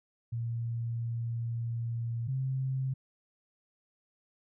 sine tone pair in turn, 116.54 / 132 Hz, A#2 / C3, 0 / +16 cents, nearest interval major second, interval 216 cents, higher second, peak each -31 / -29 dBFS, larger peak second, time 0.32-2.28 / 2.28-2.94 s, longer first, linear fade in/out 10 ms, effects none

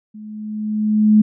sine tone with level ramp, 213.4 Hz, G#3, 47 cents sharp, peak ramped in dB -33 to -6 dBFS, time 0.14-1.22 s, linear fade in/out 10 ms, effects none

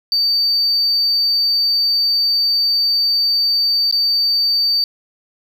sine tone with dropouts, 4605 Hz, D8, 35 cents flat, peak -11 dBFS, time 0.12-4.84 s, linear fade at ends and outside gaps 1 ms, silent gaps 3.912-3.925 s, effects tanh soft clip ceiling -11 dBFS + 8-bit

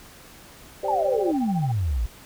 sine chord, G suspended fourth, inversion none, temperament just, 392 / 522.7 / 588 Hz, G4 / C5 / D5, 0 / -2 / +2 cents, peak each -31 / -30 / -28 dBFS, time 0.83-1.32 s, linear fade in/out 5 ms
sine tone with tremolo, 787 Hz, G5, 7 cents sharp, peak -27 dBFS, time 0.84-1.72 s, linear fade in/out 10 ms, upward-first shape sine, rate 14 Hz, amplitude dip 95%
sine exponential sweep, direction down, 906 to 51.4 Hz, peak -21 dBFS, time 0.88-2.06 s, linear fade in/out 5 ms
effects pink hiss -47 dBFS RMS until 2.25 s

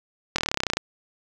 slowing click train, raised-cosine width 0.2 ms, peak -5 dBFS, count 15, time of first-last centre 0.36-0.77 s, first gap 24 ms, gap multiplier 1.03, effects none

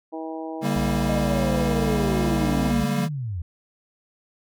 harmonic tone, 160.5 Hz, E3, 46 cents flat, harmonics 2 / 3 / 4 / 5 / 6, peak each -32 / -37 / -36 / -37 / -42 dBFS, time 0.12-2.72 s, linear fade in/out 20 ms
square chord, G minor, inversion second, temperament equal with one note detuned, 143.48 / 196 / 233.1 Hz, D3 / G3 / Bb3, -40 / 0 / 0 cents, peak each -27 dBFS, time 0.61-3.09 s, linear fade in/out 50 ms
triangle tone with pitch glide, 61.74 to 60.93 Hz, B1 to B1, 0 to -23 cents, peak -26 dBFS, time 0.76-2.84 s, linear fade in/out 0 ms, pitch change -23 cents, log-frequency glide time 1.43-2.62 s
sine linear sweep, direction down, 625 to 77.78 Hz, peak -26 dBFS, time 1.09-3.42 s, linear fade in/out 5 ms
effects none

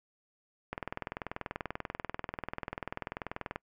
click train, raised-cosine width 0.5 ms, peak -20 dBFS, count 59, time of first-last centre 0.73-3.559 s, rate 20.5 Hz, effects noise-tail reverb RT60 0.1 s tail -25 dB re dry

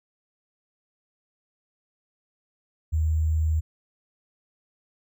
sine tone with sample-and-hold, 78.9 Hz, D#2, 25 cents sharp, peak -20 dBFS, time 2.92-3.61 s, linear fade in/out 20 ms, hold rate 7350 Hz, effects none

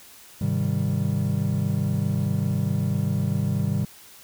triangle chord, Ab major seventh, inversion none, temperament equal with one note detuned, 102.99 / 130.81 / 155.56 / 196 Hz, Ab2 / C3 / Eb3 / G3, -14 / 0 / 0 / 0 cents, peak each -25 dBFS, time 0.41-3.85 s, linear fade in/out 5 ms, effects white hiss -48 dBFS RMS until 4.23 s

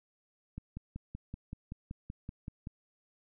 click train, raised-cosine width 5 ms, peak -28 dBFS, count 12, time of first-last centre 0.58-2.671 s, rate 5.26 Hz, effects none

